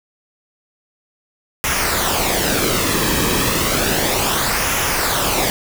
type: noise with flanger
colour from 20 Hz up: pink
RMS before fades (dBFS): -18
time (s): 1.64-5.5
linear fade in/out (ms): 0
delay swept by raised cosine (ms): 0.23 to 1.43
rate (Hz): 0.32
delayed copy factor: -0.55
effects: none